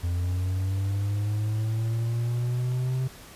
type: linear sweep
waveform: triangle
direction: up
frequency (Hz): 86 to 130.81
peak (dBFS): -22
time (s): 0.03-3.08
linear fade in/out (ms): 10
effects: pink hiss -47 dBFS RMS until 3.35 s + resampled to 32000 Hz